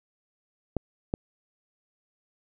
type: clicks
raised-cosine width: 2 ms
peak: -13 dBFS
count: 2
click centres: 0.767 / 1.139 s
effects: none